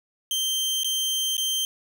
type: tone with dropouts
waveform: sawtooth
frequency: 3140 Hz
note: G7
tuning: 2 cents sharp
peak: -20 dBFS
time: 0.31-1.65 s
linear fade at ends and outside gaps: 1 ms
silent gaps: 0.834-0.845 / 1.368-1.379 s
effects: none